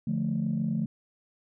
sine chord, D minor, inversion none, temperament equal, 146.83 / 174.61 / 220 Hz, D3 / F3 / A3, 0 / 0 / 0 cents, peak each -31 / -30 / -28 dBFS, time 0.07-0.86 s, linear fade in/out 5 ms, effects tanh soft clip ceiling -19 dBFS

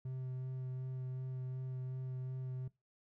triangle tone with vibrato, 129.2 Hz, C3, 21 cents flat, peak -37 dBFS, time 0.05-2.68 s, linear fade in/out 5 ms, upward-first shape sine, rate 2.7 Hz, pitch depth 12 cents each way, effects noise-tail reverb RT60 0.2 s tail -20 dB re dry

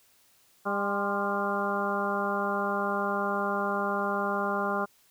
harmonic tone with a mistuned harmonic, 200.5 Hz, G3, 39 cents sharp, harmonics 1 / 2 / 3 / 4 / 5 / 6 / 7, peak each -34 / -34 / -34 / -34 / -34 / -34 / -34 dBFS, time 0.65-4.86 s, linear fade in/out 20 ms, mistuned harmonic 5, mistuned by +69 cents, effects white hiss -63 dBFS RMS until 5.1 s

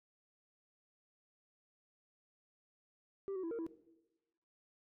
sine tone with pitch steps, 391.8 / 374.4 / 331.4 / 462.7 / 328.6 Hz, G4 / F#4 / E4 / A#4 / E4, -1 / +20 / +9 / -13 / -5 cents, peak -35 dBFS, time 3.28-3.665 s, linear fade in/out 0 ms, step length 77 ms, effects noise-tail reverb RT60 1.0 s tail -17 dB re dry + tanh soft clip ceiling -37 dBFS

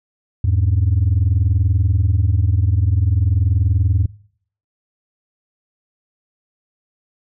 sine tone pair together, 83 / 103.46 Hz, E2 / G#2, +12 / -6 cents, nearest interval major third, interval 382 cents, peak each -14 dBFS, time 0.44-4.06 s, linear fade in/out 5 ms, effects noise-tail reverb RT60 0.6 s tail -24 dB re dry + tanh soft clip ceiling -9 dBFS

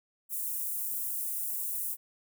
white high-pass noise, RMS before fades -34 dBFS, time 0.29-1.97 s, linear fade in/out 50 ms, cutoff 9400 Hz, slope 24 dB/octave, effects none

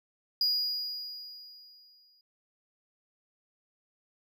triangle tone with exponential decay, 4887 Hz, D#8, 32 cents flat, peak -22 dBFS, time 0.41-2.21 s, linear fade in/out 2 ms, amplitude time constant 390 ms, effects none

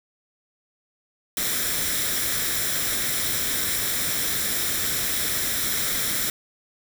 white noise with comb filter, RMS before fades -25 dBFS, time 1.37-6.3 s, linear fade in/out 2 ms, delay 0.54 ms, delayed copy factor +0.55, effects none

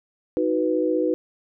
sine chord, B major, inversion first, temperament equal with one note detuned, 314.9 / 370 / 493.9 Hz, D#4 / F#4 / B4, +21 / 0 / 0 cents, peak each -23 / -25 / -23 dBFS, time 0.37-1.14 s, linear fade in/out 0 ms, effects none

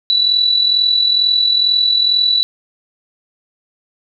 sine tone with amplitude modulation, 3951 Hz, B7, in tune, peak -8 dBFS, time 0.1-2.43 s, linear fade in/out 0 ms, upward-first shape sine, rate 42.2 Hz, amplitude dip 55%, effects none

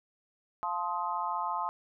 sine chord, F dominant seventh, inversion none, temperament just, 698.5 / 873.1 / 1047.7 / 1257.2 Hz, F5 / A5 / C6 / Eb6, 0 / -14 / +2 / +18 cents, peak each -39 / -34 / -34 / -37 dBFS, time 0.63-1.69 s, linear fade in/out 0 ms, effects none

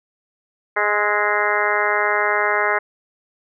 harmonic tone with a mistuned harmonic, 207.7 Hz, G#3, in tune, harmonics 2 / 3 / 4 / 5 / 6 / 7 / 8 / 9 / 10, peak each -25 / -25 / -25 / -25 / -25 / -25 / -25 / -25 / -25 dBFS, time 0.76-2.79 s, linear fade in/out 10 ms, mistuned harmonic 6, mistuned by +28 cents, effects none

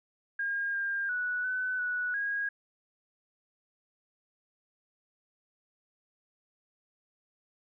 sine tone with pitch steps, 1619 / 1603 / 1475 / 1507 / 1474 / 1640 Hz, G#6 / G6 / F#6 / F#6 / F#6 / G#6, -45 / +38 / -6 / +31 / -7 / -22 cents, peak -29 dBFS, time 0.39-2.49 s, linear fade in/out 5 ms, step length 350 ms, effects none

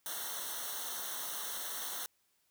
white noise with comb filter, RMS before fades -40 dBFS, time 0.06-2.06 s, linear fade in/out 0 ms, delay 0.41 ms, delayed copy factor -1, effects white hiss -75 dBFS RMS until 2.5 s

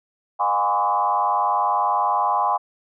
sine tone with frequency modulation, 920 Hz, A#5, 23 cents flat, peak -17 dBFS, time 0.39-2.58 s, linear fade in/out 20 ms, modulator 100 Hz, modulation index 2.2, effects none

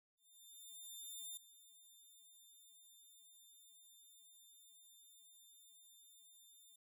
10% pulse tone with ADSR envelope, 3602 Hz, A7, 40 cents sharp, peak -39 dBFS, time 0.17-6.76 s, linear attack 1200 ms, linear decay 4 ms, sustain -16 dB, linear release 6 ms, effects none

